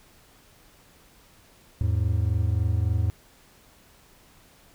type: tone pair together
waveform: triangle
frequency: 82.5 / 106.02 Hz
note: E2 / G#2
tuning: +2 / +36 cents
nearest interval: major third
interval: 434 cents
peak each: -22 dBFS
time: 1.81-3.1 s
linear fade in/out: 0 ms
effects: pink hiss -56 dBFS RMS until 4.74 s